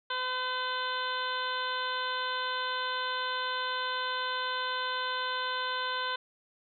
harmonic tone, 508 Hz, B4, 49 cents sharp, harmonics 1 / 2 / 3 / 4 / 5 / 6 / 7 / 8, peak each -41 / -34 / -35 / -46 / -48 / -40 / -39 / -43 dBFS, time 0.1-6.16 s, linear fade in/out 5 ms, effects none

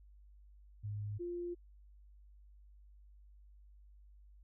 sine tone pair in turn, 103.83 / 349.2 Hz, G#2 / F4, 0 / 0 cents, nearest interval octave + major sixth, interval 2100 cents, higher second, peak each -38 / -38 dBFS, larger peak neither, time 0.83-1.19 / 1.19-1.55 s, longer neither, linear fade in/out 20 ms, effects added 50 Hz sine -57 dBFS peak until 4.43 s

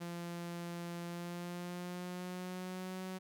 sawtooth tone with pitch glide, 172.1 to 186.6 Hz, F3 to F#3, -25 to +15 cents, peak -37 dBFS, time 0-3.19 s, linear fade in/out 20 ms, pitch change +140 cents, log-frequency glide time 1.05-3.03 s, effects none

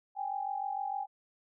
sine tone pair together, 784 / 830.6 Hz, G5 / G#5, 0 / 0 cents, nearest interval minor second, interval 100 cents, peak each -35 / -36 dBFS, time 0.15-1.07 s, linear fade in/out 50 ms, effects none

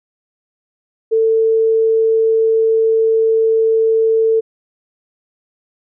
sine tone, 446.6 Hz, A4, 26 cents sharp, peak -10 dBFS, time 1.11-4.41 s, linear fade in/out 20 ms, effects none

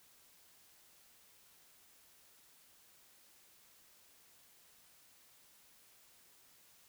silence, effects white hiss -65 dBFS RMS until 6.88 s

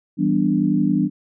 sine chord, E minor seventh, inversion none, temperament equal, 164.81 / 196 / 246.9 / 293.7 Hz, E3 / G3 / B3 / D4, 0 / 0 / 0 / 0 cents, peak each -23 / -20 / -22 / -20 dBFS, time 0.17-1.1 s, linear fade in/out 50 ms, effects none

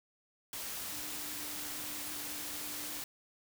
sine tone in noise, 297.1 Hz, D4, 20 cents sharp, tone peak -52 dBFS, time 0.92-3 s, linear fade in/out 2 ms, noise white, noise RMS -41 dBFS, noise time 0.53-3.04 s, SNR -14 dB, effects none

